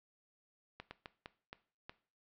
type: slowing click train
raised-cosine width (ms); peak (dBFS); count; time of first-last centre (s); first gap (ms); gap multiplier
0.3; -29; 6; 0.8-1.895; 110; 1.35
effects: noise-tail reverb RT60 0.4 s tail -17 dB re dry + low-pass 5000 Hz 12 dB/octave